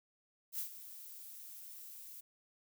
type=noise with ADSR envelope; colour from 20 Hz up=violet; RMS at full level=-38 dBFS; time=0.52-2.21 s; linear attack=67 ms; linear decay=100 ms; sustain=-13 dB; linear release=10 ms; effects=none